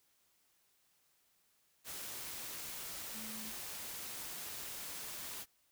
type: tone in noise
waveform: sine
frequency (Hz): 218.4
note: A3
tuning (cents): -13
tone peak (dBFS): -49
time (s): 3.12-3.53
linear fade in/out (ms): 50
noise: white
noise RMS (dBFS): -45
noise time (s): 1.84-5.46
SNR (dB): -7
effects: white hiss -74 dBFS RMS until 5.71 s